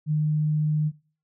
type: tone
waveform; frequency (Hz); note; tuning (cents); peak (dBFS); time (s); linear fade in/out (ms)
sine; 152.5; D#3; -34; -20; 0.06-0.92; 50
effects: noise-tail reverb RT60 0.4 s tail -20 dB re dry